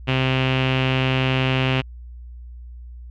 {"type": "tone with low-pass filter", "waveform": "sawtooth", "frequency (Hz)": 130.81, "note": "C3", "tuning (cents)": 0, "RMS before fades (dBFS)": -20, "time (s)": [0.07, 1.82], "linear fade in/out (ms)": 20, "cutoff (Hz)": 2800, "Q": 5, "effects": ["added 60 Hz sine -35 dBFS peak until 3.1 s"]}